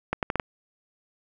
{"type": "accelerating click train", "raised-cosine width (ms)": 0.5, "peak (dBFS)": -10, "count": 5, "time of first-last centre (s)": [0.13, 0.398], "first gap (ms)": 98, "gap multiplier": 0.75, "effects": []}